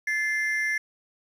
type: ring-modulated tone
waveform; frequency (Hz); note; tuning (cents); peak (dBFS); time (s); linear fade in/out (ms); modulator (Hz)
triangle; 1913; A#6; +44; -19; 0.07-0.78; 5; 175
effects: resampled to 32000 Hz + 9-bit